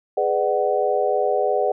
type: chord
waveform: sine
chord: G# half-diminished seventh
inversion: none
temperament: just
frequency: 415.3 / 498.4 / 598 / 747.5 Hz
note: G#4 / B4 / D5 / F#5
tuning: 0 / +16 / +31 / +17 cents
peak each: -23 dBFS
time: 0.17-1.72 s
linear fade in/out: 5 ms
effects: none